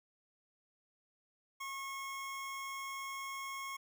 25% pulse tone, 1089 Hz, C#6, 31 cents flat, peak -37 dBFS, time 1.6-3.77 s, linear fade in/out 10 ms, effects none

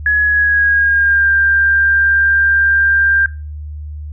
sine tone with pitch glide, 1684 to 1589.5 Hz, G#6 to G6, +24 to +24 cents, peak -9 dBFS, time 0.06-3.26 s, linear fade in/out 2 ms, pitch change -100 cents, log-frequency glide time 0.23-1.31 s, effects noise-tail reverb RT60 0.3 s tail -19 dB re dry + added 75 Hz sine -24 dBFS peak until 4.12 s

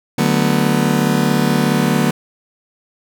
35% pulse chord, B minor seventh, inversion first, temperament just, 148.16 / 185.21 / 222.2 / 246.9 Hz, D3 / F#3 / A3 / B3, +16 / +2 / +17 / 0 cents, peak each -17 dBFS, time 0.18-2.11 s, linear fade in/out 5 ms, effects none

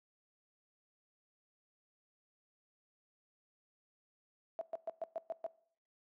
sine tone bursts, 659 Hz, E5, 1 cent flat, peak -35 dBFS, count 7, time 4.59-5.464 s, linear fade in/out 0 ms, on 22 ms, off 120 ms, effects noise-tail reverb RT60 0.6 s tail -21 dB re dry + high-pass 300 Hz 12 dB/octave

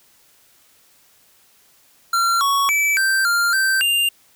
square tone with pitch steps, 1370 / 1114 / 2309 / 1564 / 1396 / 1558 / 2797 Hz, F6 / C#6 / D7 / G6 / F6 / G6 / F7, -34 / +8 / -30 / -4 / -1 / -11 / +2 cents, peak -16 dBFS, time 2.13-4.09 s, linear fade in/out 5 ms, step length 280 ms, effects white hiss -55 dBFS RMS until 4.35 s

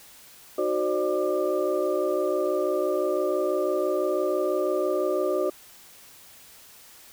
sine tone cluster, 310.8 / 371 / 532 / 598 / 1191 Hz, D#4 / F#4 / C5 / D5 / D6, -2 / +5 / +29 / +31 / +24 cents, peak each -33 / -26 / -29 / -27 / -35 dBFS, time 0.58-5.5 s, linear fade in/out 5 ms, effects white hiss -50 dBFS RMS until 7.12 s

